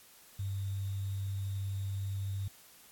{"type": "tone with sample-and-hold", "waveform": "sine", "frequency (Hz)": 97.8, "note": "G2", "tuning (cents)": -4, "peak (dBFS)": -33, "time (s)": [0.39, 2.48], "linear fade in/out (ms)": 5, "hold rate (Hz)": 3675, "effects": ["white hiss -58 dBFS RMS until 2.91 s", "AAC 64 kbps"]}